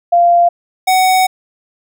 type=tone pair in turn; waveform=sine / square; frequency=693 / 747.3 Hz; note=F5 / F#5; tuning=-14 / +17 cents; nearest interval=minor second; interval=131 cents; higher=second; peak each=-6 / -9 dBFS; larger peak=first; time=0.12-0.49 / 0.87-1.27 s; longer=second; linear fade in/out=10 ms; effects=none